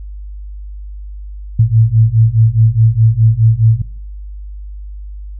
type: beating tone pair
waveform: sine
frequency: 109.7 / 114.5 Hz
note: A2 / A#2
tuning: -5 / -31 cents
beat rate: 4.8 Hz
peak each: -10 dBFS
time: 1.59-3.82 s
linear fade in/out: 5 ms
effects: noise-tail reverb RT60 0.5 s tail -19 dB re dry + added 50 Hz sine -25 dBFS peak until 5.39 s